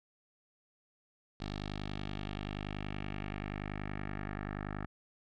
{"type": "tone with low-pass filter sweep", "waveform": "10% pulse", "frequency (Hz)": 50.5, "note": "G#1", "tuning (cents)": -48, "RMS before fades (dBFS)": -40, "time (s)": [1.4, 4.86], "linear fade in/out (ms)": 5, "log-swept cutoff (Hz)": [4200, 1600], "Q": 2.4, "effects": []}